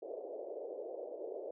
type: band-pass noise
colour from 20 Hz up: pink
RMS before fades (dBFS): -44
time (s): 0.02-1.51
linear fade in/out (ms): 5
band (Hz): 380 to 630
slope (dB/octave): 48
effects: none